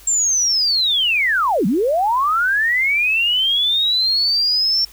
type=linear two-way sweep; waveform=sine; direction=down then up; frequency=7459 to 168.2 to 5470 Hz; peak=-14 dBFS; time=0.07-4.85 s; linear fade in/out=5 ms; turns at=1.66 s; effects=added 50 Hz sine -46 dBFS peak until 4.92 s + white hiss -45 dBFS RMS until 4.92 s